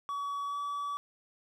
triangle tone with pitch glide, 1134 to 1145.9 Hz, C#6 to D6, +39 to -43 cents, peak -31 dBFS, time 0.09-0.97 s, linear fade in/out 0 ms, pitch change +18 cents, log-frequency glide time 0.46-0.57 s, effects none

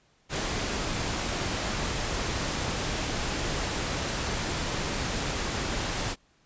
pink noise, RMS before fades -30 dBFS, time 0.29-6.16 s, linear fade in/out 50 ms, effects pink hiss -65 dBFS RMS until 6.45 s + resampled to 16000 Hz

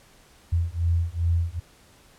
sine beating tone pair, 83.4 / 85.9 Hz, E2 / F2, +21 / -28 cents, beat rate 2.5 Hz, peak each -24 dBFS, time 0.52-1.6 s, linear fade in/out 10 ms, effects pink hiss -55 dBFS RMS until 2.18 s + low-pass 12000 Hz 12 dB/octave

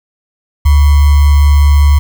sine tone with sample-and-hold, 72.3 Hz, D2, 27 cents flat, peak -3 dBFS, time 0.65-1.99 s, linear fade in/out 10 ms, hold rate 1050 Hz, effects none

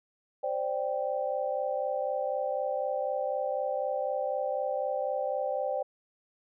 sine chord, C suspended second, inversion none, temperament equal, 523.3 / 587.3 / 784 Hz, C5 / D5 / G5, 0 / 0 / 0 cents, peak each -32 / -32 / -34 dBFS, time 0.43-5.83 s, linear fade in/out 10 ms, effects none

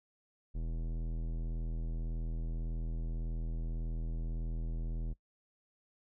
sine tone with tanh clipping, 40.88 Hz, E1, 14 cents flat, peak -36 dBFS, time 0.54-5.14 s, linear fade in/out 20 ms, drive 17 dB, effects noise-tail reverb RT60 0.1 s tail -20 dB re dry

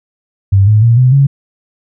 sine tone with pitch steps, 98 / 106.87 / 116.54 / 127.09 / 138.59 Hz, G2 / A2 / A#2 / C3 / C#3, 0 / -50 / 0 / -50 / 0 cents, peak -4 dBFS, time 0.52-1.27 s, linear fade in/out 10 ms, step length 150 ms, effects none

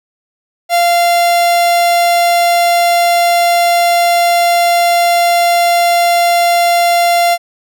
45% pulse tone, 692 Hz, F5, 16 cents flat, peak -8 dBFS, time 0.69-7.38 s, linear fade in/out 50 ms, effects none

